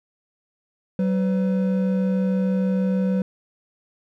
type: tone pair together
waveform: triangle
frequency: 189.7 / 502.6 Hz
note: F#3 / B4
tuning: +43 / +30 cents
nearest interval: octave + perfect fourth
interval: 1687 cents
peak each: -17 / -26 dBFS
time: 0.99-3.22 s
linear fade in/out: 2 ms
effects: none